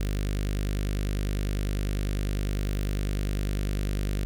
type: tone with notch filter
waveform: sawtooth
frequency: 49.98 Hz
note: G1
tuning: 34 cents sharp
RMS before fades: -28 dBFS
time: 0-4.25 s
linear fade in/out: 0 ms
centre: 900 Hz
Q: 0.79
effects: none